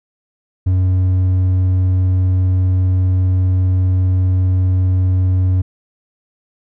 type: tone with hard clipping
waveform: sine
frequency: 92.5 Hz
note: F#2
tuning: in tune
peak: -12 dBFS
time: 0.66-5.62 s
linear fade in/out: 10 ms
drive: 3 dB
effects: none